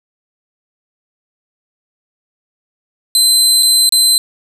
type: tone with dropouts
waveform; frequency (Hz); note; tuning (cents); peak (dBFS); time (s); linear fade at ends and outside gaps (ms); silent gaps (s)
25% pulse; 4070; C8; -49; -3; 3.15-4.18; 1; 3.626-3.63 / 3.892-3.923
effects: none